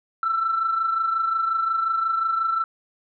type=tone pair together; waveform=sine; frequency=1332.4 / 1358 Hz; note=E6 / F6; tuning=+18 / -49 cents; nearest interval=unison; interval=33 cents; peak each=-20 / -28 dBFS; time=0.23-2.64 s; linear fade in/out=2 ms; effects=tanh soft clip ceiling -14 dBFS